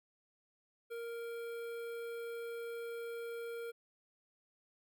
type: tone with notch filter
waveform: square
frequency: 466.2 Hz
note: A#4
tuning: in tune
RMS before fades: -43 dBFS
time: 0.9-3.72 s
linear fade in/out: 20 ms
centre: 6000 Hz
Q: 0.56
effects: none

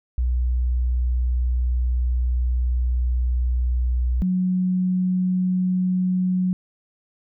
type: tone pair in turn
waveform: sine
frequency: 61.5 / 183.55 Hz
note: B1 / F#3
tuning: -7 / -14 cents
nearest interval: octave + perfect fifth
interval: 1893 cents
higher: second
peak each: -18 dBFS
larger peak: neither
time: 0.18-4.22 / 4.22-6.53 s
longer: first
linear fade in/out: 0 ms
effects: none

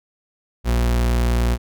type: tone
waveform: 40% pulse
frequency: 59.3 Hz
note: A#1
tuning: 30 cents sharp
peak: -15 dBFS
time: 0.64-1.58 s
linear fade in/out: 50 ms
effects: none

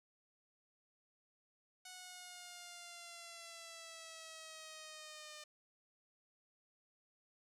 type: exponential sweep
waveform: 5% pulse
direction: down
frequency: 737 to 604 Hz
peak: -39 dBFS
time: 1.85-5.44 s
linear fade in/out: 5 ms
effects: resampled to 32000 Hz

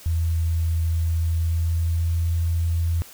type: tone with pitch glide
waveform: sine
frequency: 82.41 to 83.75 Hz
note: E2 to E2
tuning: 0 to +28 cents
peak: -19 dBFS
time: 0.06-3.02 s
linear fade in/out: 0 ms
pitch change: +28 cents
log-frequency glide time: 1.34-2.11 s
effects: white hiss -45 dBFS RMS until 3.13 s

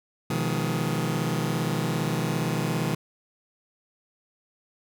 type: chord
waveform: sawtooth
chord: F half-diminished seventh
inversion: second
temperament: just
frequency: 125.72 / 157.15 / 174.61 / 209.5 Hz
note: Cb3 / Eb3 / F3 / Ab3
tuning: +31 / +18 / 0 / +15 cents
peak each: -26 / -24 / -28 / -28 dBFS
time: 0.3-2.95 s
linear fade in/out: 5 ms
effects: none

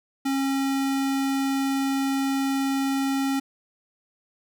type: tone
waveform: square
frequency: 271.9 Hz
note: C#4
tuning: 33 cents flat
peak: -23 dBFS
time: 0.25-3.4 s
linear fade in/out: 10 ms
effects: none

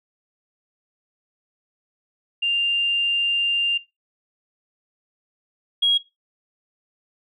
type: tone pair in turn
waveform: sine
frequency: 2794 / 3299 Hz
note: F7 / G#7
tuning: 0 / -12 cents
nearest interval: minor third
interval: 288 cents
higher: second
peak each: -18 / -14 dBFS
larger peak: second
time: 2.42-3.78 / 5.82-5.98 s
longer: first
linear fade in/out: 10 ms
effects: noise-tail reverb RT60 0.2 s tail -17 dB re dry + tanh soft clip ceiling -10 dBFS

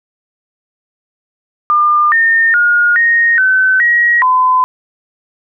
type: tone with pitch steps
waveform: sine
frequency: 1202 / 1824 / 1431 / 1862 / 1523 / 1899 / 1017 Hz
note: D6 / A#6 / F6 / A#6 / F#6 / A#6 / C6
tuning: +40 / -38 / +42 / -2 / +50 / +32 / -50 cents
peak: -7 dBFS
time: 1.7-4.64 s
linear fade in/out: 0 ms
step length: 420 ms
effects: none

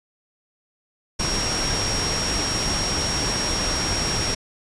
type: tone in noise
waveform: sine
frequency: 5588 Hz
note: F8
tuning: in tune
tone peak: -25 dBFS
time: 1.19-4.35 s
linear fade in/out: 10 ms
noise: pink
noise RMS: -25 dBFS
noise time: 1.19-4.35 s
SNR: -3 dB
effects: resampled to 22050 Hz

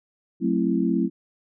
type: chord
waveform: sine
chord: F# half-diminished seventh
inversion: none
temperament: just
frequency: 185 / 222 / 266.4 / 333 Hz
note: F#3 / A3 / C4 / E4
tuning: 0 / +16 / +31 / +18 cents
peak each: -25 dBFS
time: 0.4-1.1 s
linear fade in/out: 50 ms
effects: none

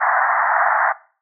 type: band-pass noise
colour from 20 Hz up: pink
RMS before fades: -17 dBFS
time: 0-0.93 s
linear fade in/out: 20 ms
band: 670 to 1900 Hz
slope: 96 dB/octave
effects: noise-tail reverb RT60 0.4 s tail -19 dB re dry

